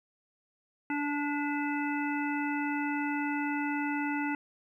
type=harmonic tone with a mistuned harmonic; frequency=290.6 Hz; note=D4; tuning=18 cents flat; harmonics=1 / 3 / 5 / 7 / 9; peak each=-31 / -36 / -38 / -39 / -41 dBFS; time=0.9-4.35 s; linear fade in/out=2 ms; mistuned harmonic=7; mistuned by=-19 cents; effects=11-bit